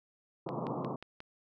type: band-pass noise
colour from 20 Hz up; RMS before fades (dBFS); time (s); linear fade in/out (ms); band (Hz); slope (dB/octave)
pink; -37; 0.46-0.96; 5; 120 to 1200; 96
type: click train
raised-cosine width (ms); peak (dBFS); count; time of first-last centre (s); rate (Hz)
0.3; -29; 5; 0.49-1.204; 5.6
effects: none